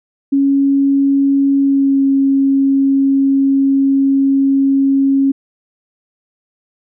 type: tone with pitch glide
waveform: sine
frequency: 276.6 to 273.1 Hz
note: C#4 to C#4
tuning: -4 to -26 cents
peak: -9 dBFS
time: 0.32-5.32 s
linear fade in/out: 10 ms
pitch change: -22 cents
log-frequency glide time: 1.59-2.04 s
effects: none